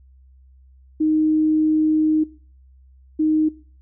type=tone pair in turn; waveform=sine; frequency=310.7 / 310.7 Hz; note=D#4 / D#4; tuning=-2 / -2 cents; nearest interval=unison; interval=0 cents; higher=neither; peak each=-15 dBFS; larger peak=neither; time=1-2.24 / 3.19-3.49 s; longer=first; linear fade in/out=10 ms; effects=noise-tail reverb RT60 0.4 s tail -19 dB re dry + added 65 Hz sine -47 dBFS peak until 3.81 s